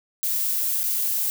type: noise with dropouts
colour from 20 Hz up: violet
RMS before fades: -24 dBFS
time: 0.23-1.3 s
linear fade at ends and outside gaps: 0 ms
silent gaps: 0.833-0.839 s
effects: none